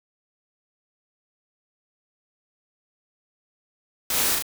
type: noise with echo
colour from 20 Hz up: white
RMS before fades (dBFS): -25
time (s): 4.1-4.35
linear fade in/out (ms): 2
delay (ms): 37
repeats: 2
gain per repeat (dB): -2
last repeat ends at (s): 4.424
effects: none